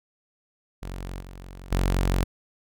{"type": "tone with level steps", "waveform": "sawtooth", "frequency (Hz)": 45.78, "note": "F#1", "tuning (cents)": -18, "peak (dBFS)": [-29, -36, -17], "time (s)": [0.82, 2.24], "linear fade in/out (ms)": 10, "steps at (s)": [1.2, 1.71], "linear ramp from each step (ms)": 10, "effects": []}